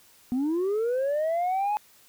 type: linear sweep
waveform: sine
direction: up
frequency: 240 to 852 Hz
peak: -21 dBFS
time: 0.32-1.77 s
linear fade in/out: 0 ms
effects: tanh soft clip ceiling -22 dBFS + white hiss -57 dBFS RMS until 2.08 s